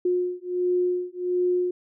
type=beating tone pair; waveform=sine; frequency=358.6 / 360 Hz; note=F4 / F#4; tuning=+46 / -47 cents; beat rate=1.4 Hz; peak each=-25 dBFS; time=0.05-1.71 s; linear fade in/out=5 ms; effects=none

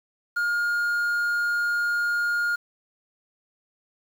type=tone with quantisation; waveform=triangle; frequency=1420 Hz; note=F6; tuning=28 cents sharp; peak=-20 dBFS; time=0.36-2.56 s; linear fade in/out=10 ms; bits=8; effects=none

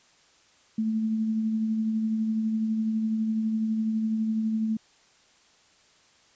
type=tone with tremolo; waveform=sine; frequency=220 Hz; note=A3; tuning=in tune; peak=-22 dBFS; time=0.78-4.77 s; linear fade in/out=5 ms; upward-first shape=triangle; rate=12 Hz; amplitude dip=35%; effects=white hiss -60 dBFS RMS until 6.35 s + resampled to 16000 Hz

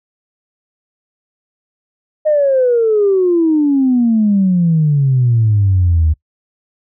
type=exponential sweep; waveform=sine; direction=down; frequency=622.3 to 76 Hz; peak=-8 dBFS; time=2.25-6.14 s; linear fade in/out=20 ms; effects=noise-tail reverb RT60 0.1 s tail -23 dB re dry + tanh soft clip ceiling -4 dBFS

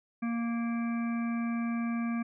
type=harmonic tone; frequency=233.1 Hz; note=A#3; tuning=in tune; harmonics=1 / 3 / 5 / 7 / 9 / 10; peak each=-29 / -45 / -43 / -47 / -54 / -46 dBFS; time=0.22-2.23 s; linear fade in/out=10 ms; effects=none

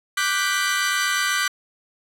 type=chord; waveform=sawtooth; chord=G major seventh; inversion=second; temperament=equal; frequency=1174.7 / 1480 / 1568 / 1975.5 Hz; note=D6 / F#6 / G6 / B6; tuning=0 / 0 / 0 / 0 cents; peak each=-22 dBFS; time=0.17-1.48 s; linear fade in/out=5 ms; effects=low-pass 12000 Hz 12 dB/octave

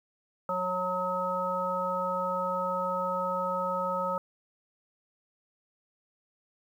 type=harmonic tone; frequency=182.6 Hz; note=F#3; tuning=23 cents flat; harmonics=1 / 3 / 5 / 7; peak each=-39 / -32 / -34 / -31 dBFS; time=0.49-4.18 s; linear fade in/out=2 ms; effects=10-bit

